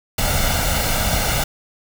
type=noise with comb filter; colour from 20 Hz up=pink; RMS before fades=-19 dBFS; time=0.18-1.44 s; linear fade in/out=5 ms; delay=1.4 ms; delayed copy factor=+0.65; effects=none